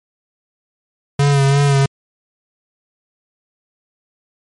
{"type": "tone with vibrato", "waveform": "square", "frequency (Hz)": 140, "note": "C#3", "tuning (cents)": 18, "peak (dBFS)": -11, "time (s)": [1.19, 1.86], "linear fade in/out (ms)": 5, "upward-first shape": "sine", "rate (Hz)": 2.9, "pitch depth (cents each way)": 36, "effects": ["MP3 48 kbps"]}